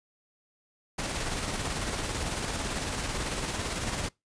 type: noise with tremolo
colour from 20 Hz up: pink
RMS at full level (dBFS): -31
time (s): 0.98-4.09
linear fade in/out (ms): 10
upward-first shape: square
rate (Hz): 18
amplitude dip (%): 30
effects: noise-tail reverb RT60 0.2 s tail -24 dB re dry + resampled to 22050 Hz

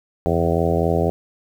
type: harmonic tone with a mistuned harmonic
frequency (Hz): 84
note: E2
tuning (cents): +33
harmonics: 1 / 2 / 3 / 4 / 5 / 6 / 7 / 8 / 9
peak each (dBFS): -23 / -23 / -28 / -26 / -23 / -25 / -26 / -26 / -28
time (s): 0.26-1.1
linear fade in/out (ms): 0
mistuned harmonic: 1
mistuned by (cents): +64
effects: 8-bit

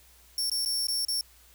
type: tone with dropouts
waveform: sawtooth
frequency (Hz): 5460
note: F8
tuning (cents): -40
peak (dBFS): -24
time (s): 0.38-1.21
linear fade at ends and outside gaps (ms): 1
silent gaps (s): 0.498-0.516 / 0.65-0.659 / 0.87-0.884 / 1.05-1.084
effects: added 60 Hz sine -59 dBFS peak until 1.54 s + white hiss -58 dBFS RMS until 1.54 s

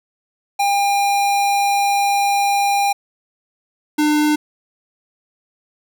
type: tone pair in turn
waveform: square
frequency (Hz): 803 / 300.6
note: G5 / D4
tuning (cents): +41 / +40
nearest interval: octave + perfect fourth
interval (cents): 1701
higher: first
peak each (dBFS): -15 / -14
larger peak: second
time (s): 0.59-2.93 / 3.98-4.36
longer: first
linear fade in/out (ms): 10
effects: none

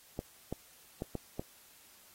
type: clicks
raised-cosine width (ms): 2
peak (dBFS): -22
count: 5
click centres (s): 0.191 / 0.526 / 1.021 / 1.153 / 1.395
effects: white hiss -60 dBFS RMS until 2.14 s + AAC 48 kbps

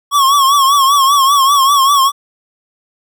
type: tone with vibrato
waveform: square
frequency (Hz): 1107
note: C#6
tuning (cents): -3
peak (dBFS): -8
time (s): 0.11-2.12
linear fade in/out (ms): 50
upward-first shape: triangle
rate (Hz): 5.1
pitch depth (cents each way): 96
effects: none

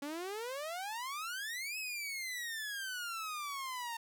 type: exponential two-way sweep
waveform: sawtooth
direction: up then down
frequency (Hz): 277.2 to 2600 to 909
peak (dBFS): -35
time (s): 0.02-3.97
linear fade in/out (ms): 5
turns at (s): 1.78
effects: none

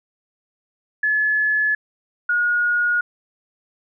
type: tone pair in turn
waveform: sine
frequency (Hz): 1714 / 1441.3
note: A6 / F#6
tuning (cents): -46 / -46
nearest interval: minor third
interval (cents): 300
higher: first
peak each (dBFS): -16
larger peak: neither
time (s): 1.03-1.75 / 2.29-3.01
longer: neither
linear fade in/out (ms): 5
effects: none

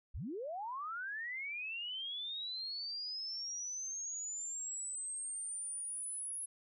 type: linear sweep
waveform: sine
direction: up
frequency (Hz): 30.91 to 10600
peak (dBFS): -39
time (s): 0.14-6.46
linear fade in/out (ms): 10
effects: none

